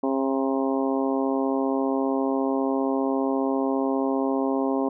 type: harmonic tone with a mistuned harmonic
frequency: 134.8 Hz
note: C#3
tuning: 48 cents flat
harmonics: 2 / 3 / 4 / 5 / 6 / 7 / 8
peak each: -24 / -28 / -30 / -32 / -34 / -35 / -36 dBFS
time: 0.03-4.89 s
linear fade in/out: 5 ms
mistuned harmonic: 8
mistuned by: -37 cents
effects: none